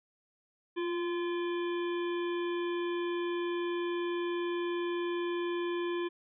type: harmonic tone with a mistuned harmonic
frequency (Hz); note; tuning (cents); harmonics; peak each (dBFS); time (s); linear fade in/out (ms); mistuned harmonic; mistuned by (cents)
343.7; F4; -28; 1 / 3 / 5 / 7 / 9 / 10; -31 / -41 / -45 / -48 / -50 / -51; 0.76-6.09; 20; 1; +25
effects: none